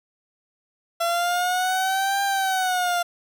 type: linear two-way sweep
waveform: 30% pulse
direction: up then down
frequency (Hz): 675 to 797 to 693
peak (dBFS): -18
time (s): 1-3.03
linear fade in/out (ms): 10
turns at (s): 2.23
effects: none